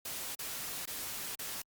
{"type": "noise with dropouts", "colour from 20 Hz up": "white", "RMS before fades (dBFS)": -40, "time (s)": [0.05, 1.62], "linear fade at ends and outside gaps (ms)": 5, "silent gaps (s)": [[0.351, 0.39], [0.856, 0.874], [1.353, 1.39]], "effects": ["Opus 48 kbps"]}